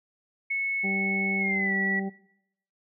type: tone with pitch glide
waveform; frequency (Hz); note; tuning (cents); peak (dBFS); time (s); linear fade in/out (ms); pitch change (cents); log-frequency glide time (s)
sine; 2200 to 1948.7; C#7 to B6; -14 to -24; -25; 0.5-2; 10; -210; 1.39-1.73
type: harmonic tone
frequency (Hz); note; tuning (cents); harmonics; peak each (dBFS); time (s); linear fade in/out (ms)
194.5; G3; -13; 1 / 2 / 3 / 4; -30 / -36 / -46 / -39; 0.83-2.1; 20
effects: noise-tail reverb RT60 0.8 s tail -20 dB re dry